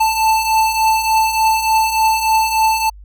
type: beating tone pair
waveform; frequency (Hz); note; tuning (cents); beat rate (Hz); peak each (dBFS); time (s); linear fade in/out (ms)
square; 880 / 883.4; A5 / A5; 0 / +7; 3.4; -20 / -14; 0-2.9; 10
effects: added 50 Hz sine -35 dBFS peak until 3.04 s